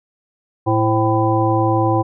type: harmonic tone with a mistuned harmonic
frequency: 111.1 Hz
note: A2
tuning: 17 cents sharp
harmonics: 1 / 3 / 5 / 7 / 9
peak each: -18 / -18 / -22 / -20 / -22 dBFS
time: 0.66-2.03 s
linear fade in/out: 20 ms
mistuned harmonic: 5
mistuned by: -92 cents
effects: none